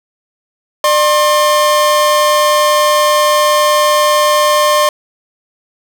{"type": "tone pair together", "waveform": "45% pulse", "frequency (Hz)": [598.3, 1066], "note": ["D5", "C6"], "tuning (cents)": [32, 32], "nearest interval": "minor seventh", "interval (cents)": 1000, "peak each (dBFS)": -11, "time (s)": [0.84, 4.89], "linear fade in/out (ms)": 2, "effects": []}